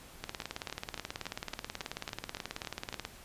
two click trains, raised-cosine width 0.2 ms, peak -19 / -22 dBFS, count 53 / 10, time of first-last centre 0.24-3.051 / 0.42-2.927 s, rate 18.5 / 3.59 Hz, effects pink hiss -53 dBFS RMS until 3.24 s + resampled to 32000 Hz

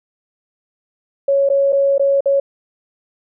sine tone with dropouts, 554.4 Hz, C#5, in tune, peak -11 dBFS, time 1.28-2.4 s, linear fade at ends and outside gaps 5 ms, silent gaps 1.49-1.499 / 1.724-1.728 / 1.981-1.995 / 2.207-2.257 s, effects none

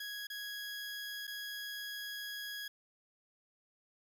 20% pulse tone with dropouts, 1661.2 Hz, G#6, in tune, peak -36 dBFS, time 0-2.68 s, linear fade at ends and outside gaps 5 ms, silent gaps 0.27-0.3 / 1.27-1.276 s, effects none

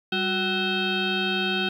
sine tone with frequency modulation, 1490 Hz, F#6, 12 cents sharp, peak -22 dBFS, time 0.12-1.69 s, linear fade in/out 5 ms, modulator 562 Hz, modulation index 3.8, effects 9-bit

